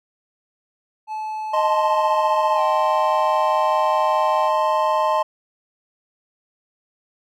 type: tone with pitch glide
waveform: triangle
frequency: 865 to 775.1 Hz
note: A5 to G5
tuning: -30 to -20 cents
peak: -23 dBFS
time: 1.07-4.51 s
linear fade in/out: 50 ms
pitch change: -190 cents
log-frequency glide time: 2.54-2.61 s
type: chord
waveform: triangle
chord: A diminished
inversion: second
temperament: equal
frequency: 622.3 / 880 / 1046.5 Hz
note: Eb5 / A5 / C6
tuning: 0 / 0 / 0 cents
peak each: -19 dBFS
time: 1.53-5.23 s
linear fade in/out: 10 ms
effects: none